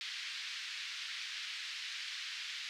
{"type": "band-pass noise", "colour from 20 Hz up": "white", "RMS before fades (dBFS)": -43, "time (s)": [0.01, 2.69], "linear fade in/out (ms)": 0, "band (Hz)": [1700, 4500], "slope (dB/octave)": 24, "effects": []}